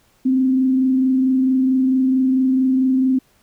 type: tone with frequency modulation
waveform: sine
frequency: 260.8 Hz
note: C4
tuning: 5 cents flat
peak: -13 dBFS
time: 0.25-3.19 s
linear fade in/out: 10 ms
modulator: 24.5 Hz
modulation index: 0.22
effects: pink hiss -58 dBFS RMS until 3.42 s